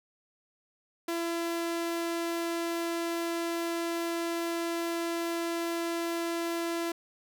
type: tone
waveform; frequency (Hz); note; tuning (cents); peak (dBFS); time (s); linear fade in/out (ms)
sawtooth; 337.2; E4; +39; -26; 1.08-6.92; 5
effects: none